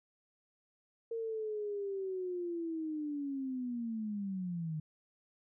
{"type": "linear sweep", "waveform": "sine", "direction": "down", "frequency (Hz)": [460.8, 152], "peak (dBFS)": -35, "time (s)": [1.11, 4.8], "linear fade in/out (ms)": 5, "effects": []}